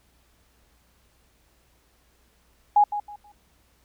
sine tone with echo, 828 Hz, G#5, 5 cents flat, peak -13 dBFS, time 2.76-2.84 s, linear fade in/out 5 ms, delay 160 ms, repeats 3, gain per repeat -12 dB, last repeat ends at 3.32 s, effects added 60 Hz sine -64 dBFS peak until 3.84 s + pink hiss -64 dBFS RMS until 3.84 s

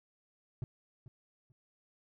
triangle tone with echo, 126 Hz, B2, 35 cents sharp, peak -32 dBFS, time 0.62-0.64 s, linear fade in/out 0 ms, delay 440 ms, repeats 2, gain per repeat -14 dB, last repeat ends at 1.52 s, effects none

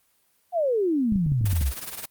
sine exponential sweep, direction down, 740 to 59.5 Hz, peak -20 dBFS, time 0.52-1.73 s, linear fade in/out 50 ms
clicks, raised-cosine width 5 ms, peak -18 dBFS, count 8, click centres 1.123 / 1.159 / 1.264 / 1.32 / 1.412 / 1.444 / 1.53 / 1.614 s
white noise with tremolo, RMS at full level -32 dBFS, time 1.45-2.06 s, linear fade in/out 10 ms, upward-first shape sine, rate 19 Hz, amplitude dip 75%
effects white hiss -66 dBFS RMS until 2.1 s + Opus 32 kbps

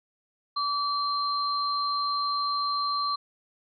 sine tone pair together, 1153 / 4140 Hz, D6 / C8, -32 / -19 cents, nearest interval octave + minor seventh, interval 2213 cents, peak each -26 / -31 dBFS, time 0.56-3.16 s, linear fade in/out 10 ms, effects none

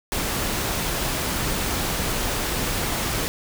pink noise, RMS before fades -25 dBFS, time 0.12-3.28 s, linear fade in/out 0 ms, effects none

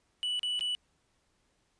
triangle tone with dropouts, 2960 Hz, F#7, in tune, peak -28 dBFS, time 0.23-0.75 s, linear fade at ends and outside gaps 0 ms, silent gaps 0.394-0.431 / 0.593-0.609 s, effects pink hiss -73 dBFS RMS until 1.79 s + resampled to 22050 Hz

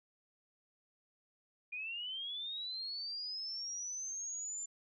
sine linear sweep, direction up, 2418 to 7220 Hz, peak -39 dBFS, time 1.72-4.66 s, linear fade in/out 10 ms, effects none

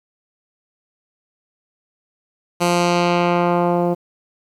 10% pulse tone with low-pass filter sweep, 174.6 Hz, F3, in tune, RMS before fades -17 dBFS, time 2.6-3.95 s, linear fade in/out 20 ms, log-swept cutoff 12000 to 520 Hz, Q 0.9, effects 8-bit

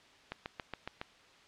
click train, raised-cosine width 0.3 ms, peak -22 dBFS, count 6, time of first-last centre 0.32-1.014 s, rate 7.2 Hz, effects white hiss -60 dBFS RMS until 1.47 s + low-pass 4000 Hz 12 dB/octave

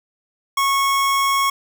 square tone pair together, 1100 / 2200 Hz, C#6 / C#7, -14 / -14 cents, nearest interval octave, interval 1200 cents, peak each -17 / -25 dBFS, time 0.57-1.5 s, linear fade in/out 5 ms, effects none

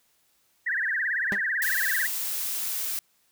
sine tone with vibrato, 1747 Hz, A6, 13 cents flat, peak -24 dBFS, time 0.66-2.07 s, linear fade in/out 10 ms, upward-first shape triangle, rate 18 Hz, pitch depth 240 cents each way
sawtooth tone with exponential decay, 201.3 Hz, G3, 46 cents sharp, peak -22 dBFS, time 1.32-1.42 s, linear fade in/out 0 ms, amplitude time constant 20 ms
blue noise, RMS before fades -30 dBFS, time 1.62-2.99 s, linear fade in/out 0 ms
effects white hiss -67 dBFS RMS until 3.31 s

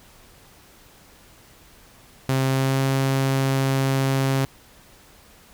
sawtooth tone with pitch glide, 132.9 to 134.76 Hz, C3 to C#3, +27 to -49 cents, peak -15 dBFS, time 2.29-4.45 s, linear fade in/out 0 ms, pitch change +24 cents, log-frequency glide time 2.45-2.82 s, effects pink hiss -51 dBFS RMS until 5.53 s

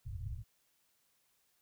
white low-pass noise, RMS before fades -42 dBFS, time 0.05-0.44 s, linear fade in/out 20 ms, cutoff 130 Hz, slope 96 dB/octave, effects white hiss -75 dBFS RMS until 1.61 s

